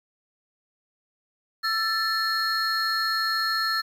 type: tone cluster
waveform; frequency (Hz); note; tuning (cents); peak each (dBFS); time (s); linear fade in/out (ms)
triangle; 1332 / 1758 / 4283; E6 / A6 / C8; +18 / -2 / +40; -25; 1.63-3.82; 20
effects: tanh soft clip ceiling -15 dBFS + 9-bit